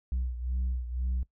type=beating tone pair; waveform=sine; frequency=62.1 / 64.1 Hz; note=B1 / C2; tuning=+10 / -35 cents; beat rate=2 Hz; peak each=-28 / -33 dBFS; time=0.12-1.23 s; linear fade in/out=0 ms; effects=noise-tail reverb RT60 0.1 s tail -20 dB re dry + tanh soft clip ceiling -25 dBFS